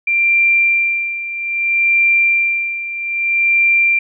sine tone with tremolo, 2369 Hz, D7, 14 cents sharp, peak -9 dBFS, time 0.07-3.99 s, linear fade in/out 5 ms, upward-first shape sine, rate 0.62 Hz, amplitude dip 75%, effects none

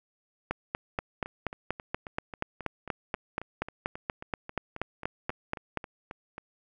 two click trains, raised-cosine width 0.5 ms, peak -24 / -14 dBFS, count 21 / 23, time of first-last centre 0.99-6.381 / 0.51-5.773 s, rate 3.71 / 4.18 Hz, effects none

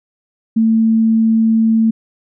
sine tone, 223.7 Hz, A3, 29 cents sharp, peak -9 dBFS, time 0.56-1.91 s, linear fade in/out 10 ms, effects none

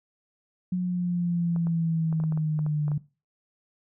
sine linear sweep, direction down, 182.2 to 146.83 Hz, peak -23 dBFS, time 0.72-2.98 s, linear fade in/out 5 ms
clicks, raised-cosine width 1 ms, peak -28 dBFS, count 11, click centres 1.562 / 1.67 / 2.127 / 2.201 / 2.238 / 2.323 / 2.375 / 2.591 / 2.664 / 2.881 / 2.917 s
effects noise-tail reverb RT60 0.3 s tail -19 dB re dry

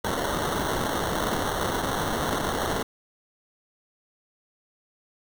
blue noise with sample-and-hold, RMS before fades -27 dBFS, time 0.04-2.83 s, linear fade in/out 5 ms, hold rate 2450 Hz, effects none

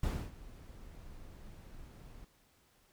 brown noise with ADSR envelope, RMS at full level -31 dBFS, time 0.03-2.25 s, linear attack 4 ms, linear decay 270 ms, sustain -20 dB, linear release 9 ms, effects pink hiss -69 dBFS RMS until 2.92 s

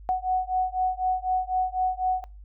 sine beating tone pair, 740 / 744 Hz, F#5 / F#5, 0 / +9 cents, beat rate 4 Hz, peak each -26 dBFS, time 0.09-2.24 s, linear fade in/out 0 ms, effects noise-tail reverb RT60 0.3 s tail -24 dB re dry + added 50 Hz sine -42 dBFS peak until 2.44 s

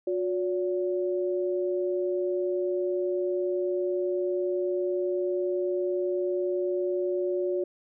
sine tone pair together, 361 / 571 Hz, F#4 / D5, -43 / -49 cents, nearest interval minor sixth, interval 794 cents, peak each -26 / -31 dBFS, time 0.07-7.64 s, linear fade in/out 5 ms, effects none

